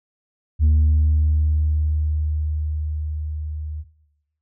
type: tone with level ramp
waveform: sine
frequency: 76.4 Hz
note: D#2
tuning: 31 cents flat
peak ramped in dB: -9 to -26 dBFS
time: 0.59-3.85 s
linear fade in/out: 50 ms
effects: noise-tail reverb RT60 0.9 s tail -17 dB re dry + tanh soft clip ceiling -11 dBFS